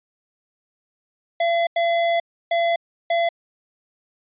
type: tone bursts at uneven times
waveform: square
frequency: 679 Hz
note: F5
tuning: 49 cents flat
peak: -18 dBFS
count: 4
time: 1.4-1.67 / 1.76-2.2 / 2.51-2.76 / 3.1-3.29 s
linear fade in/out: 5 ms
effects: resampled to 8000 Hz